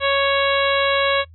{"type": "harmonic tone", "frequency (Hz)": 554.4, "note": "C#5", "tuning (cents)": 0, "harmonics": [1, 2, 3, 4, 5, 6, 7], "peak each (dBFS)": [-19, -22, -24, -25, -26, -27, -27], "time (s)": [0, 1.25], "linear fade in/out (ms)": 50, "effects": ["noise-tail reverb RT60 0.1 s tail -23 dB re dry", "added 82 Hz sine -42 dBFS peak until 1.34 s"]}